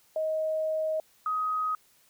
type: tone pair in turn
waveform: sine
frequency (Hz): 629 / 1258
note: D#5 / D#6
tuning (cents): +19 / +19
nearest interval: octave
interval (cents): 1200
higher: second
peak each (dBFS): -26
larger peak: neither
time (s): 0.16-1 / 1.26-1.75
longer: first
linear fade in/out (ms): 2
effects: white hiss -63 dBFS RMS until 2.09 s